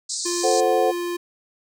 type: band-pass noise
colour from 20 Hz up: white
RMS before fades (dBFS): -28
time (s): 0.09-0.61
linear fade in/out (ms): 10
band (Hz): 4000 to 8600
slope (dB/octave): 96
type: tone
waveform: square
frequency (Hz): 349.2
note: F4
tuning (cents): 0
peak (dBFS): -25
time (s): 0.25-1.17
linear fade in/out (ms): 10
type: chord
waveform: sine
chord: F# diminished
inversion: first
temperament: equal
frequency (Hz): 440 / 523.3 / 740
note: A4 / C5 / F#5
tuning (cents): 0 / 0 / 0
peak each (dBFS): -21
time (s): 0.43-0.92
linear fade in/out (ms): 20
effects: none